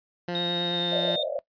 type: tone with vibrato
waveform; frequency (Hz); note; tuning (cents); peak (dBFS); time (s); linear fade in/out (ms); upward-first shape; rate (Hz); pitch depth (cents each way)
15% pulse; 174.61; F3; 0; -22; 0.28-1.16; 5; triangle; 9.3; 13
type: tone with pitch glide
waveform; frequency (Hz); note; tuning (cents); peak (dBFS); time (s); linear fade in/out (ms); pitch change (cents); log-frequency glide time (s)
sine; 3729 to 3654; A#7 to A#7; 0 to -35; -26; 0.35-1.23; 2; -35; 0.67-0.85
type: band-pass noise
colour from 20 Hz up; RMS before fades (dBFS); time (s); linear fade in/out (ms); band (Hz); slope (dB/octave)
white; -29; 0.92-1.39; 0; 520 to 640; 96
effects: noise-tail reverb RT60 0.1 s tail -17 dB re dry + resampled to 11025 Hz